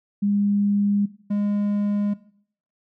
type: tone pair in turn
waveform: sine / triangle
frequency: 203 / 205 Hz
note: G#3 / G#3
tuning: -39 / -22 cents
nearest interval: unison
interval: 17 cents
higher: second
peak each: -18 dBFS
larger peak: neither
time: 0.22-1.06 / 1.3-2.14 s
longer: neither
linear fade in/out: 10 ms
effects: noise-tail reverb RT60 0.6 s tail -18 dB re dry